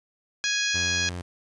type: harmonic tone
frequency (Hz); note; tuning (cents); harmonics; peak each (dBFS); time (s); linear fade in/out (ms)
830.6; G#5; 0; 2 / 3 / 4 / 5 / 6 / 7 / 8; -28 / -30 / -31 / -32 / -33 / -33 / -34; 0.44-1.09; 0
type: tone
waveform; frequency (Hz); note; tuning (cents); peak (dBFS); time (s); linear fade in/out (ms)
sawtooth; 88.5; F2; +23; -28; 0.74-1.22; 10
effects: resampled to 22050 Hz + 9-bit